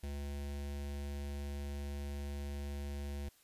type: tone with notch filter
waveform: square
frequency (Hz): 71.2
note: C#2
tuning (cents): +47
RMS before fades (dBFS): -41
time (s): 0.03-3.29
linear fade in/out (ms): 5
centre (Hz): 1200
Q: 1.7
effects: white hiss -67 dBFS RMS until 3.43 s + resampled to 32000 Hz